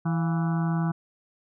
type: harmonic tone with a mistuned harmonic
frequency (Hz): 164.81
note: E3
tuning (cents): 0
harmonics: 1 / 2 / 4 / 5 / 6 / 7 / 8 / 9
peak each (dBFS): -23 / -35 / -39 / -39 / -41 / -41 / -42 / -42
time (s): 0.05-0.92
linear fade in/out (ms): 10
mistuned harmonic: 4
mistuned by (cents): +89
effects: none